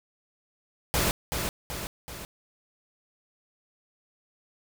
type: noise with echo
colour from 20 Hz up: pink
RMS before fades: -25 dBFS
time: 0.94-1.11 s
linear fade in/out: 0 ms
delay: 380 ms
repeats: 3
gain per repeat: -5 dB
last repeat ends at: 2.25 s
effects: none